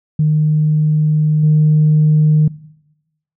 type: tone with level steps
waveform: sine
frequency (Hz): 153.2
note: D#3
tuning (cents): -27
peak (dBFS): -9 / -6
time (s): 0.19-2.48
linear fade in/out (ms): 5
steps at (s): 1.43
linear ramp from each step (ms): 5
effects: noise-tail reverb RT60 0.9 s tail -21 dB re dry + tanh soft clip ceiling -4 dBFS